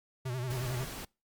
square tone with vibrato, 126 Hz, B2, 35 cents sharp, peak -34 dBFS, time 0.25-0.85 s, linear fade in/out 10 ms, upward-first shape sine, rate 11 Hz, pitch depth 85 cents each way
pink noise, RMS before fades -42 dBFS, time 0.5-1.05 s, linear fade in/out 5 ms
effects noise-tail reverb RT60 0.3 s tail -26 dB re dry + Opus 48 kbps

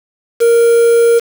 triangle tone with quantisation, 466.8 Hz, A#4, 2 cents sharp, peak -4 dBFS, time 0.4-1.2 s, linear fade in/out 20 ms, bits 4, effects none

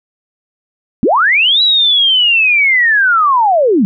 sine linear two-way sweep, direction up then down, 180.1 to 3951 to 180.1 Hz, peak -7 dBFS, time 1.03-3.85 s, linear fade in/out 0 ms, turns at 1.62 s, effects none

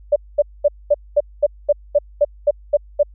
sine tone bursts, 584 Hz, D5, 10 cents flat, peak -9 dBFS, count 12, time 0.12-3.032 s, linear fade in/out 10 ms, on 41 ms, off 220 ms, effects added 50 Hz sine -40 dBFS peak until 3.14 s

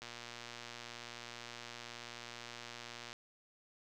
click train, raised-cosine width 0.2 ms, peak -29 dBFS, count 371, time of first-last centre 0.02-3.129 s, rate 119 Hz, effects none

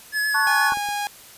square tone with vibrato, 1704 Hz, G#6, 44 cents sharp, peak -21 dBFS, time 0.12-0.72 s, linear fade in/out 50 ms, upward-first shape triangle, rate 8.2 Hz, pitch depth 20 cents each way
sine chord, F# minor, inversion first, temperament equal, 880 / 1108.7 / 1480 Hz, A5 / C#6 / F#6, 0 / 0 / 0 cents, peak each -24 / -24 / -23 dBFS, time 0.34-0.74 s, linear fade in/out 10 ms
sawtooth tone, 821 Hz, G#5, 20 cents flat, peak -20 dBFS, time 0.47-1.07 s, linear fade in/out 0 ms
clicks, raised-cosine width 2 ms, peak -25 / -27 / -30 dBFS, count 3, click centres 0.722 / 0.772 / 0.888 s
effects white hiss -45 dBFS RMS until 1.37 s + resampled to 32000 Hz

